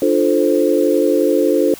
sine chord, D minor seventh, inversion none, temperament equal with one note detuned, 297.4 / 349.2 / 440 / 523.3 Hz, D4 / F4 / A4 / C5, +22 / 0 / 0 / 0 cents, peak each -17 dBFS, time 0.02-1.74 s, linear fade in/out 2 ms, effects white hiss -37 dBFS RMS until 1.79 s

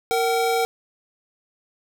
square tone pair together, 462.7 / 761 Hz, A#4 / F#5, -13 / +48 cents, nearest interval major sixth, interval 861 cents, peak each -22 / -23 dBFS, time 0.11-0.65 s, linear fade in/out 0 ms, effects none

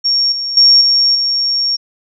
sine tone with level steps, 5530 Hz, F8, 18 cents flat, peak -10 / -17 / -4 / -8 / -12 dBFS, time 0.04-1.77 s, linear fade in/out 20 ms, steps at 0.32 / 0.57 / 0.81 / 1.15 s, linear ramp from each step 2 ms, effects none

